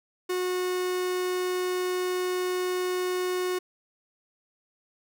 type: tone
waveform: 45% pulse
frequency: 364.6 Hz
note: F#4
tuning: 25 cents flat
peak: -26 dBFS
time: 0.29-3.59 s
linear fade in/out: 10 ms
effects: none